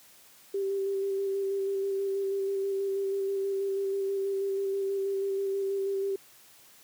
sine tone with vibrato, 392 Hz, G4, in tune, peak -27 dBFS, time 0.54-6.16 s, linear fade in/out 5 ms, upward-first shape square, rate 6.2 Hz, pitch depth 14 cents each way, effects white hiss -56 dBFS RMS until 6.83 s + high-pass 80 Hz 12 dB/octave

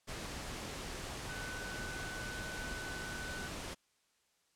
sine tone in noise, 1500 Hz, F#6, 23 cents sharp, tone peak -44 dBFS, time 1.28-3.49 s, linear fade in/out 20 ms, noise pink, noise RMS -43 dBFS, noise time 0.07-3.75 s, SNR -4 dB, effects white hiss -75 dBFS RMS until 4.55 s + low-pass 9000 Hz 12 dB/octave

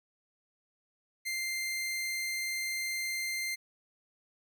sawtooth tone, 2093 Hz, C7, in tune, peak -29 dBFS, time 1.25-3.56 s, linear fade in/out 20 ms, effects none

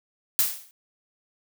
blue noise with exponential decay, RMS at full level -18 dBFS, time 0.39-0.71 s, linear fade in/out 0 ms, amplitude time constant 69 ms, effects none

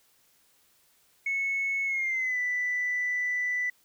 sine tone with pitch glide, 2200 to 1982.8 Hz, C#7 to B6, -14 to +6 cents, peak -25 dBFS, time 1.26-3.7 s, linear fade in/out 5 ms, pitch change -180 cents, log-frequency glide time 1.85-2.39 s, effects tanh soft clip ceiling -22 dBFS + white hiss -65 dBFS RMS until 3.84 s

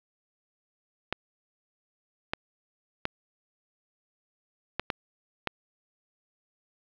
clicks, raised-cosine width 0.3 ms, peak -11 dBFS, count 6, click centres 1.126 / 2.335 / 3.054 / 4.796 / 4.902 / 5.473 s, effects low-pass 4000 Hz 12 dB/octave + 8-bit

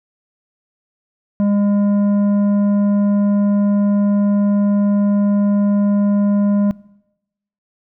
sine tone with tanh clipping, 203.3 Hz, G#3, 37 cents flat, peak -14 dBFS, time 1.4-6.71 s, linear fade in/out 0 ms, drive 9 dB, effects noise-tail reverb RT60 0.9 s tail -22 dB re dry

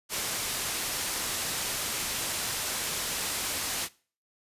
white low-pass noise, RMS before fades -32 dBFS, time 0.09-3.89 s, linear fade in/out 50 ms, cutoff 11000 Hz, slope 12 dB/octave, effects noise-tail reverb RT60 0.4 s tail -21 dB re dry + resampled to 32000 Hz

